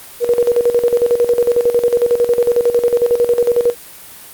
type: tone with tremolo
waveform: sine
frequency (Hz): 479.2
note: A#4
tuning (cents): +48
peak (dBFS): -8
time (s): 0.2-3.75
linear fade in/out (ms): 50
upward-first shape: square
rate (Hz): 11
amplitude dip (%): 70
effects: white hiss -36 dBFS RMS until 4.33 s + Opus 32 kbps